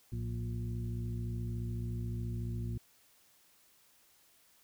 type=harmonic tone with a mistuned harmonic; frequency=58.7 Hz; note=A#1; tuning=13 cents sharp; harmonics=1 / 2 / 3 / 4 / 6; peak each=-41 / -36 / -47 / -45 / -51 dBFS; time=0.12-2.78 s; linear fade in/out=5 ms; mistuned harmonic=2; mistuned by=-71 cents; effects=white hiss -66 dBFS RMS until 4.63 s